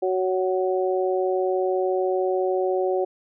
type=harmonic tone; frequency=186.1 Hz; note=F#3; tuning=10 cents sharp; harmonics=2 / 3 / 4; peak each=-22 / -26 / -28 dBFS; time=0.02-3.05 s; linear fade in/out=10 ms; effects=none